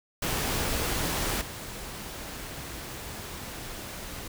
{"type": "noise with level steps", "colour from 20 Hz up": "pink", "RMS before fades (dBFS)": [-29, -39], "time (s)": [0.22, 4.28], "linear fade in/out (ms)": 5, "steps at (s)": 1.41, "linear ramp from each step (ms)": 5, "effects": []}